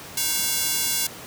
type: tone with high-pass filter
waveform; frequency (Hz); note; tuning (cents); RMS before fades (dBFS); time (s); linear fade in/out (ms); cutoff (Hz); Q
square; 311.1; D#4; 0; -24; 0.17-1.07; 5; 5000; 0.53
effects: pink hiss -39 dBFS RMS until 1.26 s + high-pass 100 Hz 12 dB/octave

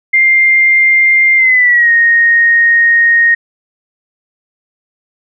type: tone with pitch glide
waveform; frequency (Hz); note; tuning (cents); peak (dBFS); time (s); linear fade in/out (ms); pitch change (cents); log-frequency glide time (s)
sine; 2103 to 1862.8; C7 to A#6; +8 to -2; -5; 0.13-3.35; 10; -210; 1.36-1.91
effects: none

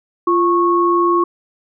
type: tone pair together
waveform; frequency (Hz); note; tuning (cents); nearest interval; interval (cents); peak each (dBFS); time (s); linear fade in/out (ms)
sine; 346.5 / 1100; F4 / C#6; -14 / -14; octave + minor sixth; 2000; -14; 0.27-1.24; 5
effects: none

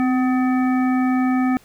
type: harmonic tone with a mistuned harmonic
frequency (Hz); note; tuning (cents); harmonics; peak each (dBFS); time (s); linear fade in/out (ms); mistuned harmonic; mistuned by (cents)
252.7; B3; +40; 1 / 3 / 5 / 7 / 9; -16 / -26 / -30 / -33 / -35; 0-1.57; 0; 1; +34
effects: pink hiss -52 dBFS RMS until 1.64 s

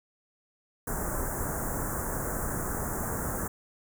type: band-stop noise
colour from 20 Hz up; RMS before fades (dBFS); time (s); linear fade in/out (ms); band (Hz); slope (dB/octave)
pink; -32; 0.87-3.48; 5; 1700 to 6800; 48
effects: none

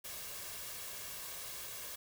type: noise with comb filter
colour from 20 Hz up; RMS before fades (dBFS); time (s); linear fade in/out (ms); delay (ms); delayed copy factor
white; -45; 0.04-1.96; 10; 1.8; +0.5
effects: none

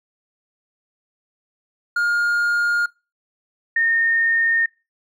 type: tone pair in turn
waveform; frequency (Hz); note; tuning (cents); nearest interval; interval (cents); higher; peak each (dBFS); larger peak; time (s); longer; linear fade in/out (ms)
triangle / sine; 1418 / 1832.2; F6 / A#6; +26 / -30; major third; 444; second; -15; neither; 1.96-2.86 / 3.76-4.66; neither; 5
effects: noise-tail reverb RT60 0.3 s tail -25 dB re dry

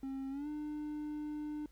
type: tone with pitch glide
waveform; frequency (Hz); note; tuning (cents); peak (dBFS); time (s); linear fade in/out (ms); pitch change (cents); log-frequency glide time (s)
triangle; 268.8 to 300; C4 to D4; +47 to +37; -36; 0.03-1.66; 2; +190; 0.3-0.48
effects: added 50 Hz sine -60 dBFS peak until 1.71 s + pink hiss -71 dBFS RMS until 1.71 s

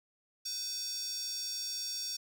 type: tone with high-pass filter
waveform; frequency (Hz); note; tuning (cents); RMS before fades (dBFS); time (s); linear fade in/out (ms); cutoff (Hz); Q
square; 507; B4; +45; -38; 0.45-2.17; 10; 5200; 8.8
effects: none

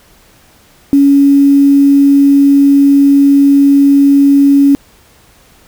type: tone with quantisation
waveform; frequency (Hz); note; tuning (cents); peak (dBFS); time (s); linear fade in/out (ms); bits
sine; 280; C#4; +18; -3; 0.93-4.75; 0; 5
effects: pink hiss -45 dBFS RMS until 5.67 s

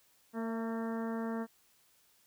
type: harmonic tone with a mistuned harmonic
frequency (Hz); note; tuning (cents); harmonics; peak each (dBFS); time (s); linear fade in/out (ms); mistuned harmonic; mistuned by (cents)
227.3; A#3; -43; 1 / 2 / 3 / 4 / 5 / 6 / 7 / 8; -35 / -41 / -45 / -47 / -49 / -51 / -52 / -53; 0.33-1.47; 50; 3; -27
effects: white hiss -68 dBFS RMS until 2.26 s

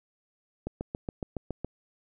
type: click train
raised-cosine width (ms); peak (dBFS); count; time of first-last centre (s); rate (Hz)
2; -19; 8; 0.67-1.646; 7.17
effects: none

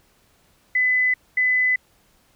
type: tone pair in turn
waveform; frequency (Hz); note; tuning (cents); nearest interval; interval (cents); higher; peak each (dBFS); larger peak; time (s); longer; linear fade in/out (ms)
sine; 2008 / 2008; B6 / B6; +28 / +28; unison; 0; neither; -16; neither; 0.75-1.14 / 1.37-1.76; neither; 5
effects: pink hiss -60 dBFS RMS until 2.35 s

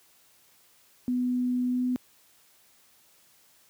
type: tone with pitch glide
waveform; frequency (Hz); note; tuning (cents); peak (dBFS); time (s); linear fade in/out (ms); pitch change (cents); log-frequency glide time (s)
sine; 248.8 to 250.7; B3 to B3; +13 to +26; -24; 1.08-1.96; 0; +13; 1.68-1.84
effects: white hiss -61 dBFS RMS until 3.69 s + high-pass 60 Hz 12 dB/octave

